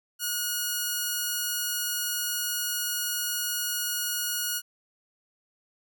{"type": "tone", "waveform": "5% pulse", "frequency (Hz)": 1447, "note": "F#6", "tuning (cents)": -39, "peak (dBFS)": -16, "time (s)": [0.19, 4.62], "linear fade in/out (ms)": 50, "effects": []}